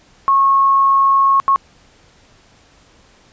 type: tone bursts at uneven times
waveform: sine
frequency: 1093 Hz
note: C#6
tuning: 25 cents flat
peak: -9 dBFS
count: 2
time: 0.28-1.4 / 1.48-1.56 s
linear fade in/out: 0 ms
effects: pink hiss -50 dBFS RMS until 3.32 s + resampled to 16000 Hz